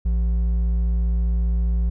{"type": "tone with hard clipping", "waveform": "sine", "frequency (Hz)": 57.5, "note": "A#1", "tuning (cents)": -23, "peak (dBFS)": -19, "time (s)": [0.05, 1.9], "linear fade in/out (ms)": 10, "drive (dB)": 5, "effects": []}